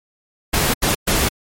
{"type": "noise bursts at uneven times", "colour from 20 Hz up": "pink", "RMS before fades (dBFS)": -17, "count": 3, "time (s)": [[0.53, 0.74], [0.82, 0.95], [1.07, 1.29]], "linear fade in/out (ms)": 10, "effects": ["MP3 64 kbps"]}